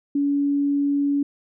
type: tone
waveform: sine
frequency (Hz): 283.9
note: C#4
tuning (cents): +41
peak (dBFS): -18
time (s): 0.15-1.23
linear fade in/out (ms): 5
effects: none